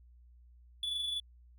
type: tone with amplitude modulation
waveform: triangle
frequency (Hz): 3442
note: A7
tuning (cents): -39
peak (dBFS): -30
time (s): 0.83-1.2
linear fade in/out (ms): 2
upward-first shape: sine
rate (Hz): 24.2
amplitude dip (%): 40
effects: added 60 Hz sine -56 dBFS peak until 1.58 s